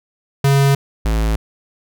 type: tone pair in turn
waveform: square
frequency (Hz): 138.59 / 54.59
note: C#3 / A1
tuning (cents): 0 / -13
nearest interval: octave + major third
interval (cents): 1613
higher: first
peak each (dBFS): -11 / -15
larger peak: first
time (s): 0.44-0.75 / 1.05-1.36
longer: neither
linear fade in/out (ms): 5
effects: none